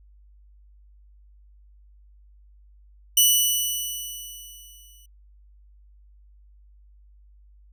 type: tone with exponential decay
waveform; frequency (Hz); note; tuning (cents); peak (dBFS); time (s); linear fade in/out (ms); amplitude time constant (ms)
10% pulse; 2960; F#7; 0; -5; 3.17-5.06; 5; 410
effects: added 50 Hz sine -50 dBFS peak until 7.72 s